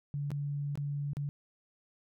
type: tone with dropouts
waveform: sine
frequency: 143.5 Hz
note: D3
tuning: 40 cents flat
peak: -32 dBFS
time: 0.14-1.29 s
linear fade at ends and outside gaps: 0 ms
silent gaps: 0.305-0.316 / 0.755-0.775 / 1.133-1.169 s
effects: none